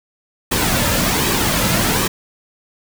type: noise with flanger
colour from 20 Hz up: pink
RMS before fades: -17 dBFS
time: 0.51-2.08 s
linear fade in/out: 10 ms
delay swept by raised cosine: 1.4 to 2.7 ms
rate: 1.3 Hz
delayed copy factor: -0.5
effects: none